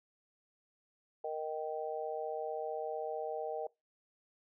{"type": "harmonic tone", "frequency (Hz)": 155.56, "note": "D#3", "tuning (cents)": 0, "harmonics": [3, 4, 5], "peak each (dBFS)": [-39, -40, -41], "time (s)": [1.24, 3.67], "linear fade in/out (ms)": 5, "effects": ["noise-tail reverb RT60 0.2 s tail -22 dB re dry"]}